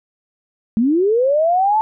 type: linear sweep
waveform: sine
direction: up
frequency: 210.1 to 890 Hz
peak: -12 dBFS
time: 0.77-1.81 s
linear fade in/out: 0 ms
effects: none